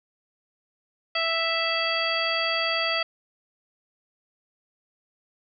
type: harmonic tone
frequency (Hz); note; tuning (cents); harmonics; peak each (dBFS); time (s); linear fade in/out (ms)
659.3; E5; 0; 1 / 2 / 3 / 4 / 5 / 7; -30 / -30 / -30 / -30 / -30 / -30; 1.15-3.03; 5
effects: none